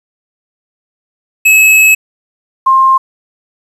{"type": "tone pair in turn", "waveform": ["square", "sine"], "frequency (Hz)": [2581, 1059.8], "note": ["E7", "C6"], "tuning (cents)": [-37, 22], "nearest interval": "octave + minor third", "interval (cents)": 1541, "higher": "first", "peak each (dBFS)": -4, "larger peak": "neither", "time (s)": [[1.45, 1.95], [2.66, 2.98]], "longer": "first", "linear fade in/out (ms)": 10, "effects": ["resampled to 32000 Hz", "7-bit"]}